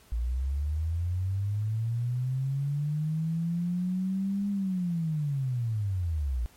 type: linear two-way sweep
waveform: sine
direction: up then down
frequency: 55.8 to 202.9 to 55.8 Hz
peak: -26 dBFS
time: 0.12-6.46 s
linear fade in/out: 0 ms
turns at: 4.5 s
effects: pink hiss -58 dBFS RMS until 6.56 s + MP3 64 kbps